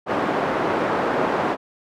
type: band-pass noise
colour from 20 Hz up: pink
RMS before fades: -22 dBFS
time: 0.06-1.57 s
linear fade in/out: 50 ms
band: 310 to 1200 Hz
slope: 12 dB/octave
effects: none